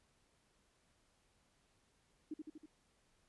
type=tone with echo; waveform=sine; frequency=307.7 Hz; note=D#4; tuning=19 cents flat; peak=-40 dBFS; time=2.31-2.34 s; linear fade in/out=5 ms; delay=80 ms; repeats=4; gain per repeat=-3 dB; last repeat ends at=2.66 s; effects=pink hiss -75 dBFS RMS until 3.28 s + resampled to 24000 Hz